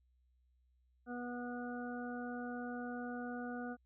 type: harmonic tone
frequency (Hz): 243.9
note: B3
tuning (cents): -21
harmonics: 1 / 2 / 3 / 5 / 6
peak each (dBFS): -42 / -48 / -48 / -55 / -49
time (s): 1.06-3.77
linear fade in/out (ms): 50
effects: added 62 Hz sine -70 dBFS peak until 3.85 s